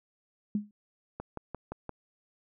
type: tone with exponential decay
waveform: sine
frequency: 207.7 Hz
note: G#3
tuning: in tune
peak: -23 dBFS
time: 0.55-0.71 s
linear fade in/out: 2 ms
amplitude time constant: 34 ms
type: click train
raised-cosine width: 1 ms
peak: -23 dBFS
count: 5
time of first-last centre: 1.2-1.893 s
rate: 5.77 Hz
effects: none